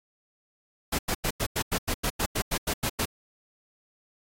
pink noise bursts, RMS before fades -27 dBFS, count 14, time 0.92-3.056 s, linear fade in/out 10 ms, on 69 ms, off 90 ms, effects AAC 48 kbps

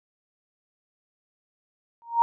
sine tone with exponential growth, 932.3 Hz, A#5, in tune, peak -12 dBFS, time 2.02-2.22 s, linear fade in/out 0 ms, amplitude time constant 42 ms, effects none

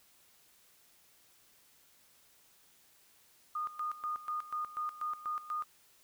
sine tone with tremolo, 1225 Hz, D#6, 27 cents flat, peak -33 dBFS, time 3.55-5.64 s, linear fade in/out 5 ms, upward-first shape square, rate 4.1 Hz, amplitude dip 80%, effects white hiss -65 dBFS RMS until 6.03 s

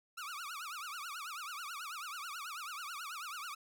sawtooth tone with vibrato, 1282 Hz, E6, 49 cents flat, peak -38 dBFS, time 0.17-3.55 s, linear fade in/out 10 ms, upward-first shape triangle, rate 9.2 Hz, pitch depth 270 cents each way, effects none

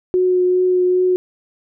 sine tone with vibrato, 364.6 Hz, F#4, 25 cents flat, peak -12 dBFS, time 0.14-1.16 s, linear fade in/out 0 ms, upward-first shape triangle, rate 2.5 Hz, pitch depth 14 cents each way, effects none

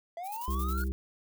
triangle linear sweep, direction up, 661 to 1454 Hz, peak -34 dBFS, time 0.17-0.84 s, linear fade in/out 2 ms
violet noise with tremolo, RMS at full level -42 dBFS, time 0.23-0.89 s, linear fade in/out 50 ms, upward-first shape square, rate 11 Hz, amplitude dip 70%
harmonic tone, 65.41 Hz, C2, in tune, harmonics 1 / 3 / 5 / 6, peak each -29 / -39 / -43 / -45 dBFS, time 0.48-0.92 s, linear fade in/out 0 ms
effects none

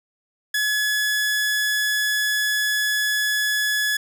sawtooth tone, 1700 Hz, G#6, 40 cents sharp, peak -16 dBFS, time 0.54-3.97 s, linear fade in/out 5 ms, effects none

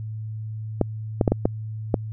clicks, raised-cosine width 2 ms, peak -4 dBFS, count 6, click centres 0.813 / 1.212 / 1.278 / 1.32 / 1.455 / 1.942 s, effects added 109 Hz sine -29 dBFS peak until 2.12 s

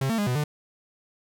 45% pulse tone with pitch steps, 134.3 / 226.3 / 205.2 / 124.8 / 149.1 Hz, C3 / A3 / G#3 / B2 / D3, +46 / +49 / -21 / +19 / +27 cents, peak -23 dBFS, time 0.01-0.44 s, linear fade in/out 5 ms, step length 86 ms, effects none

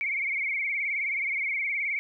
sine tone with vibrato, 2217 Hz, C#7, in tune, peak -26 dBFS, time 0.01-1.99 s, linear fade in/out 0 ms, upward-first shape triangle, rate 19 Hz, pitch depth 110 cents each way, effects none

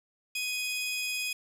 sawtooth tone pair together, 2502 / 3342 Hz, D#7 / G#7, +9 / +10 cents, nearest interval perfect fourth, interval 501 cents, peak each -28 / -35 dBFS, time 0.35-1.33 s, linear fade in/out 5 ms, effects resampled to 32000 Hz + 9-bit

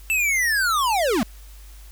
square linear sweep, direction down, 2674 to 194.9 Hz, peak -19 dBFS, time 0.1-1.23 s, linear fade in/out 0 ms, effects added 50 Hz sine -40 dBFS peak until 1.91 s + white hiss -51 dBFS RMS until 1.91 s

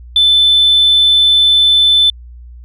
sine tone, 3520 Hz, A7, in tune, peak -5 dBFS, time 0.16-2.1 s, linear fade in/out 2 ms, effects tanh soft clip ceiling -2 dBFS + added 60 Hz sine -31 dBFS peak until 2.64 s

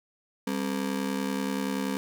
35% pulse ring-modulated tone, 232.4 Hz, A#3, 5 cents flat, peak -23 dBFS, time 0.47-1.97 s, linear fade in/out 0 ms, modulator 35.2 Hz, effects none

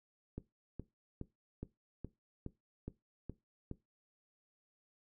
click train, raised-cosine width 3 ms, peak -29 dBFS, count 9, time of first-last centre 0.38-3.713 s, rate 2.4 Hz, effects noise-tail reverb RT60 0.2 s tail -17 dB re dry

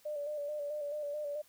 sine tone with vibrato, 589 Hz, D5, 5 cents sharp, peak -35 dBFS, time 0.05-1.42 s, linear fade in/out 10 ms, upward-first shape square, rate 4.6 Hz, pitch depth 35 cents each way, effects white hiss -65 dBFS RMS until 1.48 s

